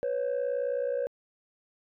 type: tone pair together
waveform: sine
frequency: 493.9 / 553.3 Hz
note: B4 / C#5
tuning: 0 / -3 cents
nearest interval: major second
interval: 197 cents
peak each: -28 dBFS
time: 0.03-1.07 s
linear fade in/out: 0 ms
effects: tanh soft clip ceiling -24 dBFS